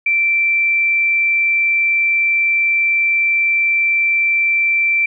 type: tone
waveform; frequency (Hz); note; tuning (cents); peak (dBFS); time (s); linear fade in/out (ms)
sine; 2343; D7; -5; -12; 0.06-5.06; 5
effects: none